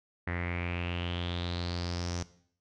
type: tone with low-pass filter sweep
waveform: sawtooth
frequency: 87.31 Hz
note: F2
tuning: in tune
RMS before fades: -34 dBFS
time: 0.27-2.23 s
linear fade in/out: 5 ms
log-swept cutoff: 1900 to 6000 Hz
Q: 6
effects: noise-tail reverb RT60 0.6 s tail -17 dB re dry